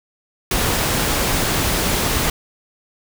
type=noise; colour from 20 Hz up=pink; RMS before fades=-19 dBFS; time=0.51-2.3 s; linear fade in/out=2 ms; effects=none